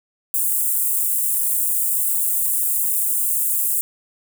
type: high-pass noise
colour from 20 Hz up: white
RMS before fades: -20 dBFS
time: 0.34-3.81 s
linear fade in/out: 0 ms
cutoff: 8000 Hz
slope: 48 dB/octave
effects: none